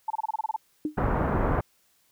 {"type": "tone bursts", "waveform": "sine", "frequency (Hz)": 880, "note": "A5", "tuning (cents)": 0, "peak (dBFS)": -24, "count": 10, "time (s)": [0.08, 0.563], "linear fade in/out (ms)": 5, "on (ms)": 24, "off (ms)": 27}
{"type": "tone with exponential decay", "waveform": "sine", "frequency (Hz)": 303.8, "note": "D#4", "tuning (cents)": -41, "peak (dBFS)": -21, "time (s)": [0.85, 0.97], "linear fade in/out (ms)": 2, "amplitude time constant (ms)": 25}
{"type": "low-pass noise", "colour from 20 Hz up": "pink", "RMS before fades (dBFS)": -25, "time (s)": [0.97, 1.61], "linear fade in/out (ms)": 10, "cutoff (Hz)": 1400, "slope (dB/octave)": 24}
{"effects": ["white hiss -66 dBFS RMS until 2.11 s"]}